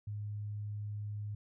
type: tone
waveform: sine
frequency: 104.2 Hz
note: G#2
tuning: 6 cents sharp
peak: -37 dBFS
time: 0.07-1.35 s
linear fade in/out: 5 ms
effects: none